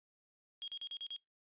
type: tone bursts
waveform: sine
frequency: 3262 Hz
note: G#7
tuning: 32 cents flat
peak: -40 dBFS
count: 6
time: 0.62-1.163 s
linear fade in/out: 0 ms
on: 58 ms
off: 39 ms
effects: noise-tail reverb RT60 0.2 s tail -25 dB re dry + resampled to 8000 Hz